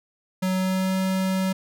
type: tone with pitch glide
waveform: square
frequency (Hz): 186.4 to 189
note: F#3 to F#3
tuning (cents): +13 to +37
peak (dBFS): -22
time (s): 0.42-1.53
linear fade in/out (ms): 10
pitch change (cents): +24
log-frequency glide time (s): 0.52-0.96
effects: none